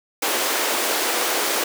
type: high-pass noise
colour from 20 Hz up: pink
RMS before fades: -22 dBFS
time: 0.22-1.64 s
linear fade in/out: 5 ms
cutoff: 340 Hz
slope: 24 dB/octave
effects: none